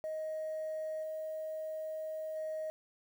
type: tone with level steps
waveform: sine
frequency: 627 Hz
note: D#5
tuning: 13 cents sharp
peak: -34 / -36 / -34 dBFS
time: 0.04-2.7 s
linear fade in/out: 0 ms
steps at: 1.02 / 2.35 s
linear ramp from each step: 20 ms
effects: tanh soft clip ceiling -33 dBFS + 10-bit